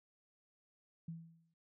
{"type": "tone with exponential decay", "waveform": "sine", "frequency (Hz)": 165, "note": "E3", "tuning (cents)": 2, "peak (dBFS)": -40, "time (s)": [1.08, 1.54], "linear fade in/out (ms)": 5, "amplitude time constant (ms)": 100, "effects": []}